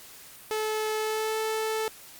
sawtooth tone with pitch glide, 432.9 to 438.7 Hz, A4 to A4, -28 to -5 cents, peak -23 dBFS, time 0.51-1.88 s, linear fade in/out 0 ms, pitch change +23 cents, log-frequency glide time 0.98-1.38 s, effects white hiss -48 dBFS RMS until 2.19 s + Opus 48 kbps

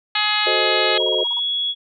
harmonic tone, 421.1 Hz, G#4, 24 cents sharp, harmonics 2 / 3 / 4 / 5 / 6 / 7 / 8 / 9 / 10, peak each -26 / -26 / -26 / -26 / -26 / -26 / -26 / -26 / -26 dBFS, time 0.15-0.98 s, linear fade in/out 5 ms
sine chord, F# diminished seventh, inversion none, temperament equal, 370 / 440 / 523.3 / 622.3 Hz, F#4 / A4 / C5 / Eb5, 0 / 0 / 0 / 0 cents, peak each -25 dBFS, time 0.46-1.24 s, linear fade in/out 10 ms
sine tone with pitch glide, 3300 to 3354 Hz, G#7 to G#7, -12 to +16 cents, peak -19 dBFS, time 0.94-1.75 s, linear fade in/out 50 ms, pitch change +28 cents, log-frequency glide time 1.24-1.38 s
triangle tone bursts, 954 Hz, A#5, 40 cents sharp, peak -29 dBFS, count 7, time 1-1.394 s, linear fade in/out 2 ms, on 28 ms, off 33 ms
effects none

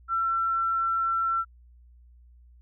sine tone, 1348 Hz, E6, 38 cents sharp, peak -23 dBFS, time 0.08-1.45 s, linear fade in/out 50 ms, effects added 60 Hz sine -51 dBFS peak until 2.61 s

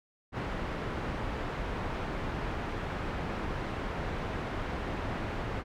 pink low-pass noise, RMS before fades -35 dBFS, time 0.32-5.64 s, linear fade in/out 50 ms, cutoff 1900 Hz, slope 12 dB/octave, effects none

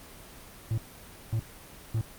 triangle tone bursts, 111.8 Hz, A2, 28 cents sharp, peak -23 dBFS, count 3, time 0.71-2.011 s, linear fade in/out 0 ms, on 67 ms, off 550 ms, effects pink hiss -48 dBFS RMS until 2.18 s + Opus 24 kbps

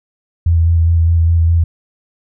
sine tone with vibrato, 83.3 Hz, E2, 19 cents sharp, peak -8 dBFS, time 0.46-1.64 s, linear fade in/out 5 ms, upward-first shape square, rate 4.9 Hz, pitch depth 18 cents each way, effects none

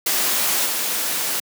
white noise with level steps, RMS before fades -20 / -23 dBFS, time 0.06-1.4 s, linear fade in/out 5 ms, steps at 0.65 s, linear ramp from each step 20 ms, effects high-pass 200 Hz 12 dB/octave

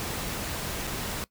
pink noise with dropouts, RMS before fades -33 dBFS, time 0-1.24 s, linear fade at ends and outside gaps 0 ms, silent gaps 0.87-0.874 s, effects noise-tail reverb RT60 0.1 s tail -20 dB re dry

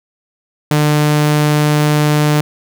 sawtooth tone, 149.7 Hz, D3, 33 cents sharp, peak -6 dBFS, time 0.71-2.41 s, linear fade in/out 2 ms, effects none

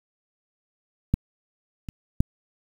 clicks, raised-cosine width 5 ms, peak -7 / -22 / -6 dBFS, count 3, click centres 1.14 / 1.888 / 2.205 s, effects 7-bit

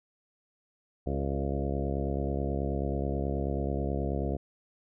harmonic tone with a mistuned harmonic, 69.3 Hz, C#2, in tune, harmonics 1 / 2 / 3 / 4 / 5 / 6 / 7 / 8 / 9 / 10, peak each -32 / -35 / -37 / -38 / -39 / -40 / -40 / -41 / -42 / -42 dBFS, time 1.06-4.37 s, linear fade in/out 10 ms, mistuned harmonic 6, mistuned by -19 cents, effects none

